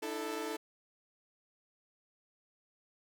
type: chord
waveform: sawtooth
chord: D suspended second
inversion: none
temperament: equal with one note detuned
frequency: 301.2 / 329.6 / 440 Hz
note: D4 / E4 / A4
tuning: +44 / 0 / 0 cents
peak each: -39 / -38 / -35 dBFS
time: 0.02-0.57 s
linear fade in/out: 10 ms
effects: none